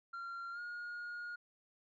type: tone with pitch glide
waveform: sine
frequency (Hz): 1379 to 1432.6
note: F6 to F6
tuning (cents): -22 to +44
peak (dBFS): -39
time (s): 0.13-1.36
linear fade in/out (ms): 10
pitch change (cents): +66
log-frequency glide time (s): 0.52-0.6
effects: tanh soft clip ceiling -41 dBFS